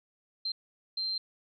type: tone bursts at uneven times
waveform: sine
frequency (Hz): 4146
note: C8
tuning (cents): -17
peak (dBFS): -30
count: 2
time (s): 0.45-0.52 / 0.97-1.18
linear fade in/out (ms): 5
effects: none